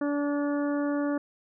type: harmonic tone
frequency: 288.7 Hz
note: D4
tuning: 30 cents flat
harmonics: 1 / 2 / 3 / 4 / 5 / 6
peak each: -26 / -32 / -42 / -40 / -41 / -45 dBFS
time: 0.01-1.18 s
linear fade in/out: 5 ms
effects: none